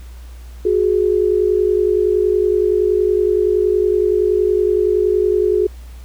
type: tone pair together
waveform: sine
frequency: 367.2 / 417.9 Hz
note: F#4 / G#4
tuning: -13 / +11 cents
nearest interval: major second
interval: 224 cents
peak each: -15 dBFS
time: 0.65-5.67 s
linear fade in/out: 5 ms
effects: added 60 Hz sine -32 dBFS peak until 6.04 s + pink hiss -48 dBFS RMS until 6.04 s